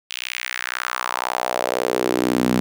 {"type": "tone with high-pass filter sweep", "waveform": "sawtooth", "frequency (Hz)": 62, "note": "B1", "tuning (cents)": 7, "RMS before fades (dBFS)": -23, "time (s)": [0.1, 2.6], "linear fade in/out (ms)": 0, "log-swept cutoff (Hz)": [3000, 210], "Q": 2.6, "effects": []}